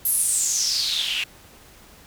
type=noise with band-pass filter sweep; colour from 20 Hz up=white; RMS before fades=-23 dBFS; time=0.05-1.24 s; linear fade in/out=5 ms; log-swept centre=12000 to 2600 Hz; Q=6.5; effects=pink hiss -49 dBFS RMS until 2.06 s